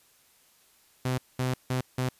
sawtooth tone bursts at uneven times, 127.9 Hz, C3, 39 cents flat, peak -22 dBFS, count 4, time 1.05-1.18 / 1.39-1.54 / 1.7-1.81 / 1.98-2.09 s, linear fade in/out 5 ms, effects white hiss -62 dBFS RMS until 2.19 s + resampled to 32000 Hz

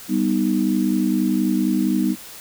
sine chord, G augmented, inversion none, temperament equal, 196 / 246.9 / 311.1 Hz, G3 / B3 / D#4, 0 / 0 / 0 cents, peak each -21 dBFS, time 0.08-2.16 s, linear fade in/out 50 ms, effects white hiss -39 dBFS RMS until 2.4 s

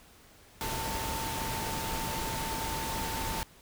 sine tone in noise, 896 Hz, A5, 31 cents sharp, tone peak -37 dBFS, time 0.61-3.43 s, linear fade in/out 0 ms, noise pink, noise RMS -35 dBFS, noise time 0.61-3.43 s, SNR -5 dB, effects pink hiss -57 dBFS RMS until 3.61 s

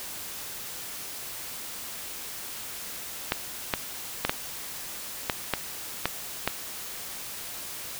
clicks, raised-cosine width 0.3 ms, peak -7 dBFS, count 8, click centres 3.321 / 3.738 / 4.25 / 4.295 / 5.298 / 5.537 / 6.056 / 6.476 s, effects white hiss -38 dBFS RMS until 7.99 s

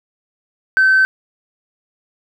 triangle tone with tanh clipping, 1538 Hz, G6, 33 cents flat, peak -9 dBFS, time 0.77-1.05 s, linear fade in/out 0 ms, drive 5 dB, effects none

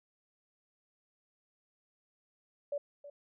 sine tone with echo, 575 Hz, D5, 37 cents flat, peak -32 dBFS, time 2.72-2.78 s, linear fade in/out 5 ms, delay 320 ms, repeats 1, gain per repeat -14 dB, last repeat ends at 3.1 s, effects none

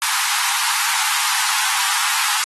pink high-pass noise, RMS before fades -20 dBFS, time 0.02-2.44 s, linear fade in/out 0 ms, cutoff 810 Hz, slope 96 dB/octave, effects AAC 32 kbps

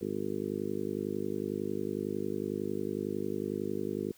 harmonic tone, 51 Hz, G#1, 31 cents flat, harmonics 2 / 3 / 4 / 5 / 6 / 7 / 8 / 9, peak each -46 / -46 / -39 / -40 / -41 / -37 / -38 / -42 dBFS, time 0.01-4.12 s, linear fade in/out 5 ms, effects white hiss -61 dBFS RMS until 4.17 s

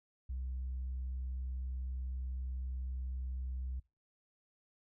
sine tone, 64 Hz, C2, 38 cents flat, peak -35 dBFS, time 0.29-3.8 s, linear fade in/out 10 ms, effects noise-tail reverb RT60 0.3 s tail -25 dB re dry + tanh soft clip ceiling -34 dBFS

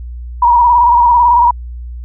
sine tone with vibrato, 960 Hz, B5, 49 cents flat, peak -5 dBFS, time 0.42-1.51 s, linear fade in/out 5 ms, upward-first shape square, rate 18 Hz, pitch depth 41 cents each way, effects added 60 Hz sine -23 dBFS peak until 2.04 s

